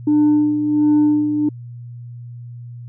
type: tone with tremolo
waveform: sine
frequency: 298.8 Hz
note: D4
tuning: 30 cents sharp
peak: -8 dBFS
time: 0.07-1.49 s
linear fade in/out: 5 ms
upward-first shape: sine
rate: 1.4 Hz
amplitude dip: 60%
effects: tanh soft clip ceiling -9 dBFS + added 120 Hz sine -31 dBFS peak until 2.88 s